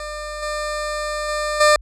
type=tone with level steps; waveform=20% pulse; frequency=600 Hz; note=D5; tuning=37 cents sharp; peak=-23 / -18 / -16 / -6 dBFS; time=0-1.76 s; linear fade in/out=2 ms; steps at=0.42 / 1.28 / 1.6 s; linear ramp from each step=10 ms; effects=added 50 Hz sine -38 dBFS peak until 1.81 s + resampled to 22050 Hz